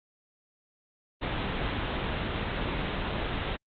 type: low-pass noise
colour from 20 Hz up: pink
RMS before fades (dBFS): -31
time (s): 1.21-3.57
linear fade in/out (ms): 20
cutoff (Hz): 3800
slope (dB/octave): 96
effects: Opus 32 kbps